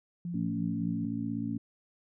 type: tone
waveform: sine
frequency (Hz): 173.4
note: F3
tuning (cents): -12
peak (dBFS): -33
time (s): 0.25-1.05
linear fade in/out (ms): 2
type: harmonic tone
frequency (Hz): 56.3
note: A1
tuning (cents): +40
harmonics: 2 / 3 / 4 / 5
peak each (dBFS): -39 / -43 / -34 / -35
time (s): 0.34-1.58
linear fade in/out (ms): 5
effects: none